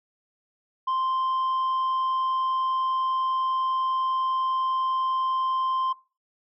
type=tone; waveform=sine; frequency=1045 Hz; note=C6; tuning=2 cents flat; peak=-20 dBFS; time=0.87-5.93 s; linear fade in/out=10 ms; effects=noise-tail reverb RT60 0.3 s tail -19 dB re dry + tanh soft clip ceiling -22 dBFS